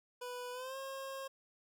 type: tone with pitch glide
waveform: 25% pulse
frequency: 493.9 to 538.6 Hz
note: B4 to C#5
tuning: 0 to -50 cents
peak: -38 dBFS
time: 0.21-1.28 s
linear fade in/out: 10 ms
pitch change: +150 cents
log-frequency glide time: 0.52-0.77 s
effects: 12-bit